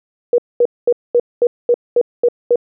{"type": "tone bursts", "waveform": "sine", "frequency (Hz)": 481.2, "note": "B4", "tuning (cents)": -45, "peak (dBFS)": -8, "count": 9, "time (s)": [0.33, 2.558], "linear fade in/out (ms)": 2, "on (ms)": 52, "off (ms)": 220, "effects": []}